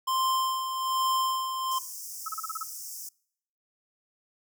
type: tone with tremolo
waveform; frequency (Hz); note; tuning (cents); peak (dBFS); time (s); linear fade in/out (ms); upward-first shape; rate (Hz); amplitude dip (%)
square; 1046.5; C6; 0; -24; 0.07-1.79; 10; sine; 1.2; 55
type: high-pass noise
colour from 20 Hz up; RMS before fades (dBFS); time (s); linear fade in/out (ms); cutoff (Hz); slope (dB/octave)
pink; -40; 1.71-3.09; 5; 5200; 96
type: tone bursts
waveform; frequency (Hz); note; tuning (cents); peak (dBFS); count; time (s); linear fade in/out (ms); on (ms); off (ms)
sine; 1293; E6; -34; -30; 7; 2.26-2.633; 5; 25; 33
effects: noise-tail reverb RT60 0.7 s tail -26 dB re dry